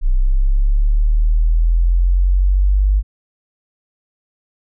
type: linear sweep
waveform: sine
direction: up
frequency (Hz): 30.87 to 50.4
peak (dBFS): -10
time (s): 0.01-3.03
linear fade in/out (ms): 50
effects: none